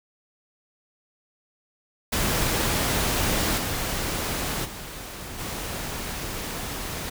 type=noise with level steps; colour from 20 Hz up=pink; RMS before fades=-24 / -28 / -37 / -32 dBFS; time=2.12-7.1 s; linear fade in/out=10 ms; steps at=3.57 / 4.64 / 5.38 s; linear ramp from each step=20 ms; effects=none